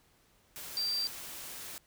sine tone in noise, 4699 Hz, D8, in tune, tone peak -30 dBFS, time 0.77-1.07 s, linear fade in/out 0 ms, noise white, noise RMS -44 dBFS, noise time 0.56-1.78 s, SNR +11 dB, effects pink hiss -67 dBFS RMS until 1.86 s

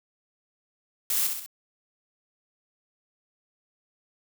blue noise with echo, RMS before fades -26 dBFS, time 1.1-1.27 s, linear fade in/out 2 ms, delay 64 ms, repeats 3, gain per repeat -5 dB, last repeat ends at 1.462 s, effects none

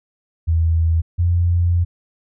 sine tone pair in turn, 82 / 86.88 Hz, E2 / F2, -9 / -8 cents, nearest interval minor second, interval 101 cents, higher second, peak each -13 dBFS, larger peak neither, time 0.47-1.02 / 1.18-1.85 s, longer second, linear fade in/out 20 ms, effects none

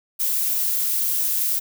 violet noise, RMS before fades -22 dBFS, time 0.19-1.6 s, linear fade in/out 20 ms, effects none

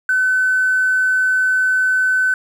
triangle tone with hard clipping, 1515 Hz, F#6, 40 cents sharp, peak -13 dBFS, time 0.09-2.34 s, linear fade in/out 2 ms, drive 3 dB, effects none

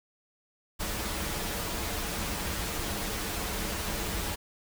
pink noise with comb filter, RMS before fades -33 dBFS, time 0.79-4.36 s, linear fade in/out 20 ms, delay 7.8 ms, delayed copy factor -0.55, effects none

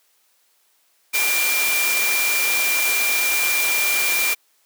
sine tone in noise, 2380 Hz, D7, 22 cents sharp, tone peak -20 dBFS, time 1.13-4.35 s, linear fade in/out 20 ms, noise white, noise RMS -22 dBFS, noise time 1.13-4.35 s, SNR -1 dB, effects white hiss -62 dBFS RMS until 4.65 s + high-pass 400 Hz 12 dB/octave

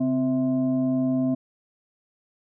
sine tone with frequency modulation, 258.3 Hz, C4, 22 cents flat, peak -20 dBFS, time 0-1.35 s, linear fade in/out 10 ms, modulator 394 Hz, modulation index 0.56, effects none

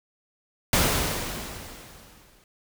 pink noise with exponential decay, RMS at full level -19 dBFS, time 0.73-2.44 s, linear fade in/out 1 ms, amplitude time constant 370 ms, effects none

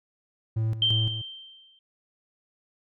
triangle tone with tremolo, 111 Hz, A2, 16 cents sharp, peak -21 dBFS, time 0.56-1.22 s, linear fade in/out 10 ms, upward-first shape square, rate 2.9 Hz, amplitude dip 65%
sine tone with exponential decay, 3136 Hz, G7, in tune, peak -18 dBFS, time 0.82-1.79 s, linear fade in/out 2 ms, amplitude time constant 210 ms
effects none

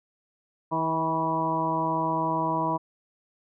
harmonic tone with a mistuned harmonic, 161.2 Hz, E3, 38 cents flat, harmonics 1 / 2 / 3 / 4 / 5 / 6 / 7, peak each -33 / -31 / -38 / -32 / -36 / -26 / -37 dBFS, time 0.71-2.78 s, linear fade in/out 20 ms, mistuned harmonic 6, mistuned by +20 cents, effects none

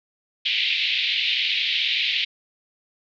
white band-pass noise, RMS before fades -23 dBFS, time 0.45-2.25 s, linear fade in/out 10 ms, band 2200 to 3900 Hz, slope 48 dB/octave, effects none

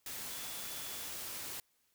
sine tone in noise, 3439 Hz, A7, 40 cents flat, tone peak -53 dBFS, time 0.31-1.08 s, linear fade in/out 2 ms, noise white, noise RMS -43 dBFS, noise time 0.06-1.6 s, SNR -13 dB, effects white hiss -75 dBFS RMS until 1.94 s

